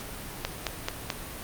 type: click train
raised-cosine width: 0.2 ms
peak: -10 dBFS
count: 4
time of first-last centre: 0.45-1.102 s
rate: 4.6 Hz
effects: pink hiss -39 dBFS RMS until 1.43 s + Opus 48 kbps